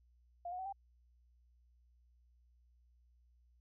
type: tone with pitch steps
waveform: sine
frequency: 698 / 726.8 / 756.8 / 788 Hz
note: F5 / F#5 / F#5 / G5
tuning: -1 / -31 / +39 / +9 cents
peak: -40 dBFS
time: 0.45-0.726 s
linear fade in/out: 5 ms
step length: 69 ms
effects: added 60 Hz sine -66 dBFS peak until 3.6 s